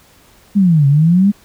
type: exponential two-way sweep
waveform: sine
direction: down then up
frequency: 209.3 to 136.5 to 209.3 Hz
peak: -7 dBFS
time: 0.55-1.32 s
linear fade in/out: 20 ms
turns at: 0.87 s
effects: pink hiss -48 dBFS RMS until 1.44 s